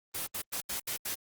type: noise bursts at uneven times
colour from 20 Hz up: white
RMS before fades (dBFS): -35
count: 6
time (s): 0.14-0.27 / 0.34-0.42 / 0.52-0.61 / 0.69-0.8 / 0.87-0.97 / 1.05-1.15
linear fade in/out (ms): 10
effects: Opus 24 kbps